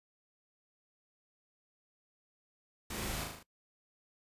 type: noise with echo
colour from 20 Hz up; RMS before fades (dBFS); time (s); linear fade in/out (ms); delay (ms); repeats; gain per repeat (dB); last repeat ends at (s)
pink; -41; 2.9-3.24; 5; 38; 5; -3; 3.43
effects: noise-tail reverb RT60 0.1 s tail -20 dB re dry + resampled to 32000 Hz